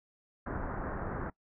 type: low-pass noise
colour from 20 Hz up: pink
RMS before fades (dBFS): -37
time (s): 0.46-1.3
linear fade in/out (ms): 5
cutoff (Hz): 1700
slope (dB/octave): 48
effects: noise-tail reverb RT60 0.1 s tail -21 dB re dry